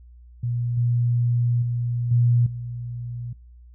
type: tone with level steps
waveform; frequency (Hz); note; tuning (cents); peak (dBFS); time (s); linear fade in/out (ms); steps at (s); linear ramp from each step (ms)
sine; 120; B2; -49; -22 / -18 / -22 / -15 / -29; 0.43-3.33; 5; 0.77 / 1.62 / 2.11 / 2.46; 5
effects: noise-tail reverb RT60 0.5 s tail -23 dB re dry + added 60 Hz sine -44 dBFS peak until 3.74 s